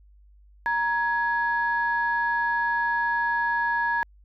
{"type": "tone pair together", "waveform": "sine", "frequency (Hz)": [938.9, 1673], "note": ["A#5", "G#6"], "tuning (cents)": [12, 12], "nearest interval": "minor seventh", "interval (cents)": 1000, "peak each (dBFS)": -24, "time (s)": [0.66, 4.03], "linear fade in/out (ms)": 0, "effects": ["tanh soft clip ceiling -14 dBFS", "added 50 Hz sine -51 dBFS peak until 4.24 s"]}